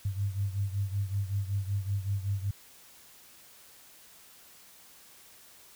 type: beating tone pair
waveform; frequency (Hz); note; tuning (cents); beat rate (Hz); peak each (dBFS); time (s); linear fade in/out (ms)
sine; 98 / 103.3; G2 / G#2; 0 / -9; 5.3; -30 / -34; 0.05-2.51; 5
effects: white hiss -55 dBFS RMS until 5.75 s